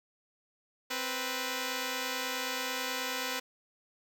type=tone pair together; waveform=5% pulse; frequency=261.1 / 492.9 Hz; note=C4 / B4; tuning=-3 / -3 cents; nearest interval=major seventh; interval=1100 cents; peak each=-25 / -23 dBFS; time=0.9-3.4 s; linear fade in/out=10 ms; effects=none